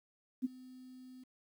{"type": "tone with ADSR envelope", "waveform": "sine", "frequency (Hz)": 255.5, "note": "C4", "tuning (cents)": -41, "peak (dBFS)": -28, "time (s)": [0.42, 1.24], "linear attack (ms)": 28, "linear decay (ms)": 21, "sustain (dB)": -22, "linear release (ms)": 9, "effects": ["11-bit"]}